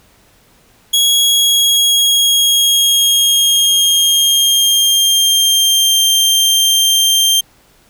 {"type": "tone with pitch glide", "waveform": "sawtooth", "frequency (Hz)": [3322, 3168], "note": ["G#7", "G7"], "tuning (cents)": [0, 18], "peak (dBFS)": -6, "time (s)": [0.93, 7.41], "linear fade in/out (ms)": 10, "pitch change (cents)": -82, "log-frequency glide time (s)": [1.2, 6.03], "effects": ["pink hiss -50 dBFS RMS until 7.89 s"]}